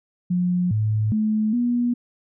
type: tone with pitch steps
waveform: sine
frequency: 178.8 / 107.7 / 215.5 / 241.6 Hz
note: F3 / A2 / A3 / B3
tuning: +41 / -37 / -36 / -38 cents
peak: -18 dBFS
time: 0.3-1.94 s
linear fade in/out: 10 ms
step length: 410 ms
effects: none